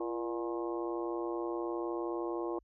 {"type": "harmonic tone with a mistuned harmonic", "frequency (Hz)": 119.3, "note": "A#2", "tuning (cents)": 41, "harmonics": [3, 4, 5, 6, 7, 8, 9], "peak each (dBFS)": [-35, -41, -44, -47, -46, -49, -45], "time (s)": [0, 2.59], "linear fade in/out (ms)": 5, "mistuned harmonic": 3, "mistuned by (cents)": -67, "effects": ["added 50 Hz sine -64 dBFS peak until 2.63 s"]}